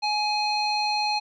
square tone with low-pass filter, 839 Hz, G#5, 17 cents sharp, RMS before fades -25 dBFS, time 0.02-1.2 s, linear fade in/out 20 ms, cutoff 4000 Hz, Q 4.5, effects none

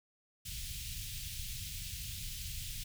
pink band-stop noise, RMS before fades -42 dBFS, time 0.45-2.84 s, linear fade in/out 10 ms, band 130 to 2700 Hz, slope 24 dB/octave, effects none

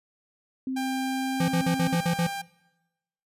sine tone with pitch glide, 261.6 to 263.9 Hz, C4 to C4, 0 to +15 cents, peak -27 dBFS, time 0.67-1.95 s, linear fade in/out 2 ms, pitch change +15 cents, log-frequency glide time 0.96-1.42 s
sawtooth tone, 795 Hz, G5, 24 cents sharp, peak -27 dBFS, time 0.76-2.42 s, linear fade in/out 10 ms
square tone bursts, 170.5 Hz, F3, 41 cents flat, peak -23 dBFS, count 7, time 1.4-2.269 s, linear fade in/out 5 ms, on 83 ms, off 48 ms
effects noise-tail reverb RT60 1.0 s tail -22 dB re dry + resampled to 32000 Hz

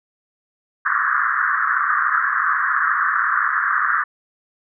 pink band-pass noise, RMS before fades -19 dBFS, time 0.85-4.04 s, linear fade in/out 10 ms, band 1100 to 1800 Hz, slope 96 dB/octave, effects none

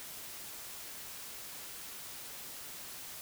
silence, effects white hiss -46 dBFS RMS until 3.21 s

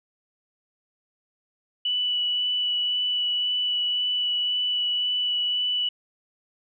sine tone with vibrato, 2960 Hz, F#7, in tune, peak -22 dBFS, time 1.85-5.89 s, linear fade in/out 5 ms, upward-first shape sine, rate 1.9 Hz, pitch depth 9 cents each way, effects none

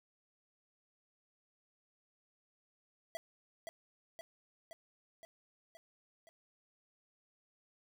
square tone with echo, 659.3 Hz, E5, in tune, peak -40 dBFS, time 3.15-3.17 s, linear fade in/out 0 ms, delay 520 ms, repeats 6, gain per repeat -3 dB, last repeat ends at 6.29 s, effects 13-bit

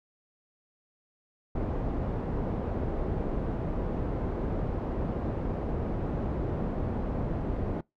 pink low-pass noise, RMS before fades -31 dBFS, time 1.55-7.81 s, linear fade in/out 5 ms, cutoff 610 Hz, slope 12 dB/octave, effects noise-tail reverb RT60 0.2 s tail -24 dB re dry

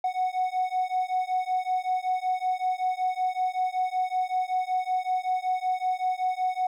triangle beating tone pair, 737 / 742.3 Hz, F#5 / F#5, -7 / +5 cents, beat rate 5.3 Hz, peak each -25 dBFS, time 0.04-6.67 s, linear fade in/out 5 ms, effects tanh soft clip ceiling -17 dBFS

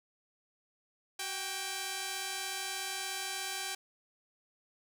5% pulse tone pair together, 377.1 / 791 Hz, F#4 / G5, +33 / +15 cents, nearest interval octave + minor second, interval 1282 cents, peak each -31 / -25 dBFS, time 1.19-3.75 s, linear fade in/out 5 ms, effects none

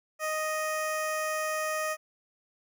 15% pulse tone with notch filter, 622.3 Hz, D#5, in tune, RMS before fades -31 dBFS, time 0.19-1.97 s, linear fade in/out 50 ms, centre 3500 Hz, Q 1.7, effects none

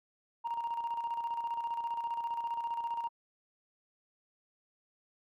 sine tone with tremolo, 934 Hz, A#5, 3 cents sharp, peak -29 dBFS, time 0.44-3.09 s, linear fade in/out 20 ms, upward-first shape square, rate 15 Hz, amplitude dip 55%, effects tanh soft clip ceiling -29 dBFS + MP3 96 kbps

